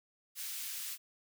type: high-pass noise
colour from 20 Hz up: white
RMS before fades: -41 dBFS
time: 0.35-0.98 s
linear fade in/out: 50 ms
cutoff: 2100 Hz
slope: 12 dB/octave
effects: none